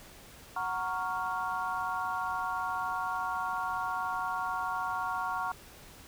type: chord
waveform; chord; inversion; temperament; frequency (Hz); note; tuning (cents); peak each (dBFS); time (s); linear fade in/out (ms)
sine; Gb major seventh; none; equal; 740 / 932.3 / 1108.7 / 1396.9; Gb5 / Bb5 / Db6 / F6; 0 / 0 / 0 / 0; -37 / -36 / -35 / -37; 0.56-5.52; 5
effects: pink hiss -52 dBFS RMS until 6.07 s